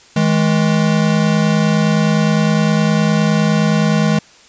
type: tone pair together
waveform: square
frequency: 160.28 / 210 Hz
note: E3 / G#3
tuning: -48 / +19 cents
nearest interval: perfect fourth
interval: 467 cents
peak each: -15 dBFS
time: 0.16-4.19 s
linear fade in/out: 5 ms
effects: white hiss -45 dBFS RMS until 4.48 s + resampled to 16000 Hz